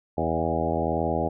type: harmonic tone with a mistuned harmonic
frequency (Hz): 81.5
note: E2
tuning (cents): -19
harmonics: 1 / 2 / 3 / 4 / 5 / 6 / 7 / 8 / 9 / 10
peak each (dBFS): -32 / -32 / -32 / -32 / -32 / -32 / -32 / -32 / -32 / -32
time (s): 0.17-1.29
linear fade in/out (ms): 10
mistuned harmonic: 8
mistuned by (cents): -19
effects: none